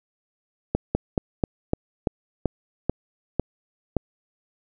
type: slowing click train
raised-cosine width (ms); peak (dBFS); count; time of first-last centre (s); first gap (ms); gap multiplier
2; -7; 10; 0.75-3.967; 200; 1.14
effects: none